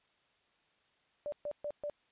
sine tone bursts, 587.3 Hz, D5, in tune, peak -35 dBFS, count 4, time 1.26-1.898 s, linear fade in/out 0 ms, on 62 ms, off 130 ms, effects white hiss -72 dBFS RMS until 2.11 s + resampled to 8000 Hz

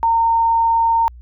sine tone, 916 Hz, A#5, 31 cents flat, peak -12 dBFS, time 0.03-1.08 s, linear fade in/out 0 ms, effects added 60 Hz sine -36 dBFS peak until 1.21 s

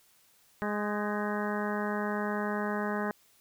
harmonic tone with a mistuned harmonic, 207.7 Hz, G#3, in tune, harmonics 1 / 2 / 3 / 4 / 5 / 6 / 7 / 8 / 9, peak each -33 / -36 / -38 / -39 / -40 / -41 / -41 / -42 / -43 dBFS, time 0.62-3.11 s, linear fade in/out 0 ms, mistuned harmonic 7, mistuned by +71 cents, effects white hiss -64 dBFS RMS until 3.4 s

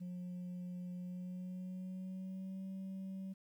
sine tone with pitch glide, 179.3 to 191.06 Hz, F3 to G3, +46 to -44 cents, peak -39 dBFS, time 0-3.34 s, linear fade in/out 20 ms, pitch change +110 cents, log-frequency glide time 0.98-2.64 s, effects tanh soft clip ceiling -41 dBFS + 12-bit

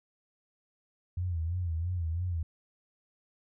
sine tone with vibrato, 85.6 Hz, F2, 34 cents flat, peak -29 dBFS, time 1.17-2.43 s, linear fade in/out 5 ms, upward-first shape sine, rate 3 Hz, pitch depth 110 cents each way, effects none

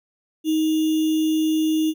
sine tone with sample-and-hold, 314.4 Hz, D#4, 18 cents sharp, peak -17 dBFS, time 0.44-1.94 s, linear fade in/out 50 ms, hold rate 3150 Hz, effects none

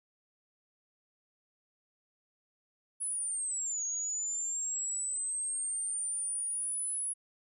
sine linear two-way sweep, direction down then up, 10330 to 6600 to 10330 Hz, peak -32 dBFS, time 3-7.14 s, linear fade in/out 20 ms, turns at 3.84 s, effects none

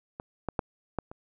clicks, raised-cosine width 1 ms, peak -23 / -16 / -12 / -15 / -28 dBFS, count 5, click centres 0.199 / 0.487 / 0.592 / 0.987 / 1.115 s, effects none

